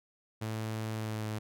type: tone with pitch glide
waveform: sawtooth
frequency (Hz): 110 to 108.05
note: A2 to A2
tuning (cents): 0 to -31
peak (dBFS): -30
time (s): 0.41-1.39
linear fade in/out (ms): 10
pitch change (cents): -31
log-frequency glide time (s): 0.95-1.26
effects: none

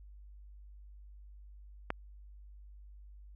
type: click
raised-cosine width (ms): 0.5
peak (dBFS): -17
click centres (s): 1.904
effects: added 50 Hz sine -50 dBFS peak until 3.35 s

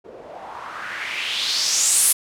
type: noise with low-pass filter sweep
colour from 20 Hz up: blue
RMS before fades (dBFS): -23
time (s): 0.04-2.13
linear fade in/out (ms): 10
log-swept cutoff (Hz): 430 to 11000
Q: 3.2
effects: none

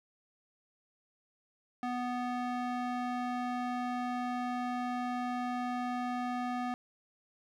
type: tone with band-pass filter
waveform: square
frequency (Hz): 246.9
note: B3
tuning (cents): 0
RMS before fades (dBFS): -35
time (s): 1.83-6.74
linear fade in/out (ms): 0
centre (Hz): 840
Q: 0.84
effects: none

